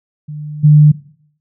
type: tone with level steps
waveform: sine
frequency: 150 Hz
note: D3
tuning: 37 cents sharp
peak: -23 / -3 dBFS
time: 0.28-0.92 s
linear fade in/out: 10 ms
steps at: 0.63 s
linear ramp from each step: 20 ms
effects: noise-tail reverb RT60 0.6 s tail -19 dB re dry